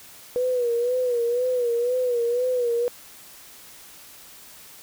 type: tone with vibrato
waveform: sine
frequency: 487.8 Hz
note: B4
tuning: 21 cents flat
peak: -20 dBFS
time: 0.36-2.88 s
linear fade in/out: 0 ms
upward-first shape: sine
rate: 2 Hz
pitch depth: 71 cents each way
effects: white hiss -46 dBFS RMS until 4.82 s